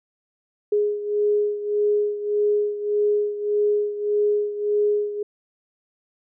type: beating tone pair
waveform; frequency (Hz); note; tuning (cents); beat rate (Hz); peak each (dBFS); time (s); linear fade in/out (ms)
sine; 415.3 / 417; G#4 / G#4; 0 / +7; 1.7; -20 / -25; 0.72-5.23; 5
effects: none